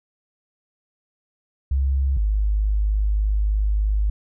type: tone pair in turn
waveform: sine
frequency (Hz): 67.5 / 51.62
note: C#2 / G#1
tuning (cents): -45 / -10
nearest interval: perfect fourth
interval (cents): 465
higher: first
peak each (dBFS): -17 / -17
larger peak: neither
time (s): 1.71-2.17 / 2.17-4.1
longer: second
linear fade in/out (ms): 5
effects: none